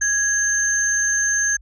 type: tone pair together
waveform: sine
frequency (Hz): 1661.2 / 6319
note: G#6 / G8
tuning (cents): 0 / +13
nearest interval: octave + major seventh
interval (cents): 2313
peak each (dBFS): -19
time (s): 0.01-1.57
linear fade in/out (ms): 10
effects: tanh soft clip ceiling -9 dBFS + added 50 Hz sine -44 dBFS peak until 1.61 s